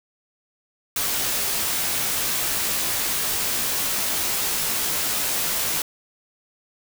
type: noise with comb filter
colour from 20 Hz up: white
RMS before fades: -24 dBFS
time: 0.96-5.82 s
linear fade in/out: 2 ms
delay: 16 ms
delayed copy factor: -0.55
effects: none